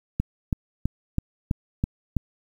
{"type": "click train", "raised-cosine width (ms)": 5, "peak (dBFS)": -10, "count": 7, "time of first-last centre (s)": [0.2, 2.167], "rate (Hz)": 3.05, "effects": ["8-bit"]}